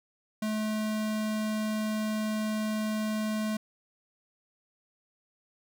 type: tone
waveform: square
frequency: 215.5 Hz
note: A3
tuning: 36 cents flat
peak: -29 dBFS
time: 0.42-3.57 s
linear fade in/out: 5 ms
effects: none